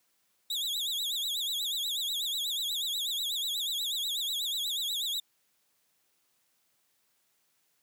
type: tone with vibrato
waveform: 40% pulse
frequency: 3598 Hz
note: A7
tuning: 38 cents sharp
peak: -29 dBFS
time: 0.5-5.2 s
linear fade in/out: 5 ms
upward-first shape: sine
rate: 8.2 Hz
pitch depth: 170 cents each way
effects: white hiss -73 dBFS RMS until 7.82 s + high-pass 100 Hz 12 dB/octave